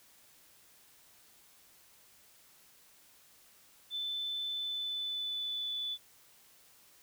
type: tone with pitch glide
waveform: sine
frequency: 3520 to 3476 Hz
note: A7 to A7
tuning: 0 to -22 cents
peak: -34 dBFS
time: 3.9-5.98 s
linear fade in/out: 50 ms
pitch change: -22 cents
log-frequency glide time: 4.48-5.74 s
effects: white hiss -62 dBFS RMS until 7.02 s